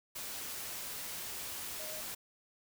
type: tone in noise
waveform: sine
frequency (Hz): 622.3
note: D#5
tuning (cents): 0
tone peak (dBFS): -47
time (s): 1.79-2.01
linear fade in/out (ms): 10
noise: white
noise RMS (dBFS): -42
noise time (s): 0.15-2.15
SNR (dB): -8
effects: none